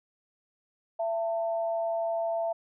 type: tone pair together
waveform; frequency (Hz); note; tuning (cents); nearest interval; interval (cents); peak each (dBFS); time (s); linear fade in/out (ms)
sine; 670 / 896.1; E5 / A5; +28 / +31; perfect fourth; 503; -27 / -37; 0.99-2.53; 10
effects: none